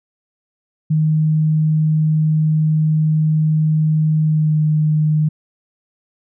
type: tone with pitch glide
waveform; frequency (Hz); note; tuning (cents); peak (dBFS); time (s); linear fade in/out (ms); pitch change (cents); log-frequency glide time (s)
sine; 155.56 to 153.6; D#3 to D#3; 0 to -22; -12; 0.9-5.29; 10; -22; 4.23-4.59
effects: none